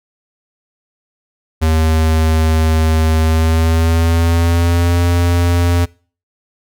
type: tone with pitch glide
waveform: square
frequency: 79.6 to 86.8 Hz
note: D#2 to F2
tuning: +40 to -10 cents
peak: -11 dBFS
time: 1.61-5.86 s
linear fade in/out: 20 ms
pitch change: +150 cents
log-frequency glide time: 3.21-5 s
effects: noise-tail reverb RT60 0.4 s tail -23 dB re dry